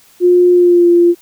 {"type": "tone with pitch glide", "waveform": "sine", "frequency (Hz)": [356.3, 346], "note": ["F4", "F4"], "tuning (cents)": [35, -16], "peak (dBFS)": -5, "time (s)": [0.2, 1.15], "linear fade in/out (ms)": 50, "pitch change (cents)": -51, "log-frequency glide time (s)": [0.52, 0.88], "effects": ["white hiss -47 dBFS RMS until 1.21 s"]}